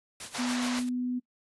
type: noise with tremolo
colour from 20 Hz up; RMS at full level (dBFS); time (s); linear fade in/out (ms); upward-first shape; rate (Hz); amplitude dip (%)
white; -38; 0.2-0.89; 2; sine; 7.2; 75
type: band-pass noise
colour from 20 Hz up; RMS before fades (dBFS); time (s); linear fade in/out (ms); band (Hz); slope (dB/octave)
pink; -36; 0.34-0.8; 10; 580 to 7000; 24
type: tone with pitch glide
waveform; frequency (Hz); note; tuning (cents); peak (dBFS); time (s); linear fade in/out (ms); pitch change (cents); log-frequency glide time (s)
sine; 246.9 to 248.6; B3 to B3; 0 to +12; -28; 0.38-1.2; 20; +12; 0.61-0.93
effects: noise-tail reverb RT60 0.1 s tail -22 dB re dry + resampled to 24000 Hz